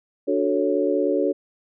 sine chord, D major seventh, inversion none, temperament equal, 293.7 / 370 / 440 / 554.4 Hz, D4 / F#4 / A4 / C#5, 0 / 0 / 0 / 0 cents, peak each -24 dBFS, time 0.27-1.33 s, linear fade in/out 20 ms, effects none

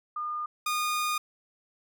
sine / sawtooth tone pair in turn, 1215 / 1224.2 Hz, D#6 / D#6, -42 / -28 cents, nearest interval unison, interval 14 cents, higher second, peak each -30 / -23 dBFS, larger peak second, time 0.16-0.46 / 0.66-1.18 s, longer second, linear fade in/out 5 ms, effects none

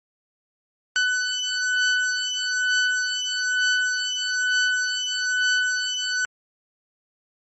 sawtooth beating tone pair, 1497 / 1498.1 Hz, F#6 / F#6, +20 / +21 cents, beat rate 1.1 Hz, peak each -20 / -20 dBFS, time 0.96-6.25 s, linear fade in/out 0 ms, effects MP3 32 kbps

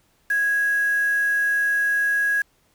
sine tone with quantisation, 1657 Hz, G#6, 4 cents flat, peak -18 dBFS, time 0.3-2.42 s, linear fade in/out 5 ms, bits 6, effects pink hiss -63 dBFS RMS until 2.74 s

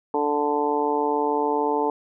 harmonic tone, 146.83 Hz, D3, in tune, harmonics 2 / 3 / 4 / 5 / 6 / 7, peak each -28 / -24 / -33 / -31 / -24 / -33 dBFS, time 0.14-1.9 s, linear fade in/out 2 ms, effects none

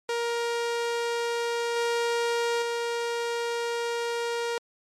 sawtooth tone with level steps, 470 Hz, A#4, 14 cents sharp, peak -22 / -20 / -23 dBFS, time 0.09-4.58 s, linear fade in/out 2 ms, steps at 1.76 / 2.62 s, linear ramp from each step 2 ms, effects low-pass 8000 Hz 12 dB/octave + MP3 64 kbps

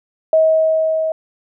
sine tone with level ramp, 637 Hz, D#5, 41 cents sharp, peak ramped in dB -8 to -16 dBFS, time 0.33-1.12 s, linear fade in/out 2 ms, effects none

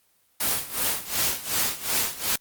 white noise with tremolo, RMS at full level -23 dBFS, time 0.4-2.36 s, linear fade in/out 5 ms, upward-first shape sine, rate 2.7 Hz, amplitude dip 85%, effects white hiss -65 dBFS RMS until 2.4 s + Opus 24 kbps

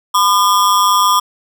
square ring-modulated tone, 1108.7 Hz, C#6, in tune, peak -7 dBFS, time 0.14-1.2 s, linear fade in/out 10 ms, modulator 97.2 Hz, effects none

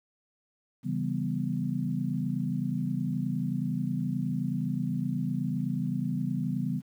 sine chord, C# half-diminished seventh, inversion none, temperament equal with one note detuned, 136.92 / 164.81 / 196 / 246.9 Hz, C#3 / E3 / G3 / B3, -21 / 0 / 0 / 0 cents, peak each -33 dBFS, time 0.83-6.82 s, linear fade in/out 50 ms, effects 10-bit

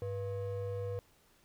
triangle ring-modulated tone, 293.7 Hz, D4, in tune, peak -30 dBFS, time 0.02-0.99 s, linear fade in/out 0 ms, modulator 193 Hz, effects pink hiss -67 dBFS RMS until 1.44 s

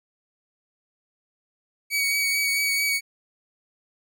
sawtooth tone with vibrato, 2255 Hz, C#7, 29 cents sharp, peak -18 dBFS, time 1.9-3.01 s, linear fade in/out 50 ms, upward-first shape triangle, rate 4.5 Hz, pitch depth 22 cents each way, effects none

